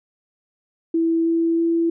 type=tone with pitch steps; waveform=sine; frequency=329.6 / 331.7 / 333.8 Hz; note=E4 / E4 / E4; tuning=0 / +11 / +22 cents; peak=-16 dBFS; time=0.94-1.9 s; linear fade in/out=5 ms; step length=320 ms; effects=none